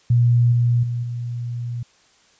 sine tone with level steps, 119.9 Hz, A#2, 49 cents sharp, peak -12 / -14 / -21 / -24 dBFS, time 0.1-1.83 s, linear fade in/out 5 ms, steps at 0.52 / 0.83 / 1.03 s, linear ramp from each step 5 ms, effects white hiss -56 dBFS RMS until 2.39 s + resampled to 16000 Hz

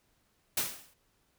white noise with exponential decay, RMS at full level -27 dBFS, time 0.57-0.94 s, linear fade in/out 5 ms, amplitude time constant 79 ms, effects pink hiss -72 dBFS RMS until 1.38 s

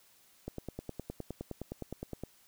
click train, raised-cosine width 2 ms, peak -25 dBFS, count 18, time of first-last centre 0.48-2.236 s, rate 9.68 Hz, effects white hiss -64 dBFS RMS until 2.47 s

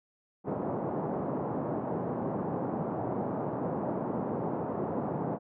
pink band-pass noise, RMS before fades -33 dBFS, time 0.44-5.39 s, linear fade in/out 50 ms, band 140 to 910 Hz, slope 24 dB/octave, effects none

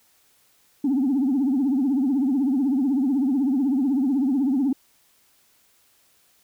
sine tone with vibrato, 268.9 Hz, C4, 47 cents sharp, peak -17 dBFS, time 0.84-4.73 s, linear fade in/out 5 ms, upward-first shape triangle, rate 16 Hz, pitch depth 190 cents each way, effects tanh soft clip ceiling -15 dBFS + white hiss -61 dBFS RMS until 6.43 s

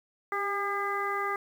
harmonic tone with a mistuned harmonic, 403.3 Hz, G4, 49 cents sharp, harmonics 1 / 2 / 3 / 4 / 5, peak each -35 / -36 / -31 / -38 / -36 dBFS, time 0.32-1.36 s, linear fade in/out 2 ms, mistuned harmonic 1, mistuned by -27 cents, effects 9-bit

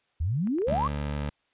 sine exponential sweep, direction up, 71.3 to 1200 Hz, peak -24 dBFS, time 0.2-0.88 s, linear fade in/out 10 ms
clicks, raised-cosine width 0.5 ms, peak -32 dBFS, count 4, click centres 0.473 / 0.585 / 0.619 / 0.76 s
20% pulse tone, 72.9 Hz, D2, 12 cents flat, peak -24 dBFS, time 0.67-1.3 s, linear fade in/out 10 ms
sine tone with exponential decay, 201.3 Hz, G3, 46 cents sharp, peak -26 dBFS, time 0.72-0.8 s, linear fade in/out 2 ms, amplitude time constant 17 ms
effects white hiss -71 dBFS RMS until 1.53 s + resampled to 8000 Hz

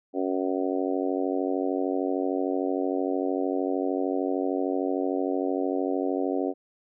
harmonic tone, 93.2 Hz, F#2, 13 cents sharp, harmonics 3 / 4 / 5 / 6 / 7 / 8, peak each -28 / -30 / -32 / -34 / -35 / -36 dBFS, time 0.13-6.54 s, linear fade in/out 50 ms, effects none

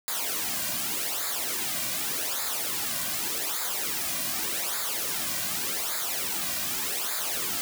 white noise with flanger, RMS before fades -30 dBFS, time 0.08-7.61 s, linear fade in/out 0 ms, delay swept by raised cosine 0.34 to 2.34 ms, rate 0.85 Hz, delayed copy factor -0.75, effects none

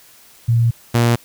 sine / sawtooth tone pair in turn, 116.54 / 118.3 Hz, A#2 / A#2, 0 / +26 cents, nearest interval unison, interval 26 cents, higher second, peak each -11 / -8 dBFS, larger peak second, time 0.48-0.71 / 0.94-1.16 s, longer first, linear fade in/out 10 ms, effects white hiss -47 dBFS RMS until 1.24 s

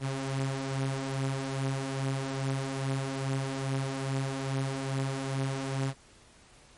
sawtooth beating tone pair, 133.1 / 135.5 Hz, C3 / C#3, +30 / -39 cents, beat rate 2.4 Hz, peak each -32 / -27 dBFS, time 0-5.94 s, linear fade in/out 50 ms, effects pink hiss -57 dBFS RMS until 6.77 s + MP3 48 kbps

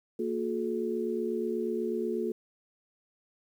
sine tone cluster, 231 / 361.6 / 429.8 Hz, A#3 / F#4 / A4, -16 / -40 / -41 cents, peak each -34 / -32 / -33 dBFS, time 0.19-2.32 s, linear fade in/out 5 ms, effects 10-bit

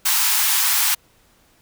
white high-pass noise, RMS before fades -18 dBFS, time 0.05-0.95 s, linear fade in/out 10 ms, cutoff 790 Hz, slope 96 dB/octave, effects pink hiss -57 dBFS RMS until 1.61 s

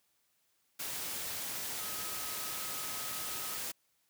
sine tone in noise, 1270 Hz, D#6, 35 cents sharp, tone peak -49 dBFS, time 1.79-3.58 s, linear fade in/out 10 ms, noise white, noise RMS -39 dBFS, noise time 0.79-3.72 s, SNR -13 dB, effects white hiss -75 dBFS RMS until 4.09 s + high-pass 60 Hz 12 dB/octave

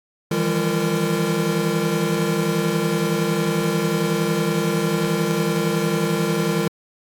square tone cluster, 159.1 / 170.1 / 200.3 / 343.1 / 458.1 Hz, D#3 / F3 / G3 / F4 / A#4, +39 / -45 / +38 / -31 / -30 cents, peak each -26 dBFS, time 0.31-6.68 s, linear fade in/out 5 ms, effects AAC 64 kbps

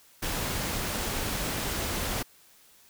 pink noise, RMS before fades -31 dBFS, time 0.22-2.23 s, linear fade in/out 10 ms, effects white hiss -58 dBFS RMS until 2.89 s

